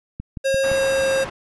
click train, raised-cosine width 5 ms, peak -17 dBFS, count 4, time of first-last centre 0.2-0.716 s, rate 5.81 Hz
square tone with pitch glide, 540 to 535.7 Hz, C#5 to C5, -45 to +41 cents, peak -18 dBFS, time 0.44-1.25 s, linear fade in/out 20 ms, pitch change -14 cents, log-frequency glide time 0.73-1.14 s
white low-pass noise, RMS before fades -32 dBFS, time 0.63-1.3 s, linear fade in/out 10 ms, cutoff 1400 Hz, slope 12 dB/octave
effects resampled to 24000 Hz

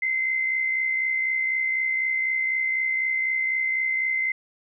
sine tone pair together, 2066 / 2130 Hz, C7 / C7, -22 / +30 cents, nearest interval minor second, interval 52 cents, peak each -22 / -33 dBFS, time 0.02-4.32 s, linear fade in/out 5 ms, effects none

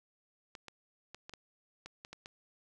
clicks, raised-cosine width 0.2 ms, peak -29 dBFS, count 9, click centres 0.552 / 0.683 / 1.146 / 1.295 / 1.337 / 1.86 / 2.049 / 2.13 / 2.259 s, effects none

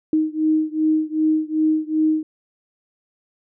sine beating tone pair, 311.1 / 313.7 Hz, D#4 / D#4, 0 / +14 cents, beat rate 2.6 Hz, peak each -19 / -20 dBFS, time 0.13-2.23 s, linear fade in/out 2 ms, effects none

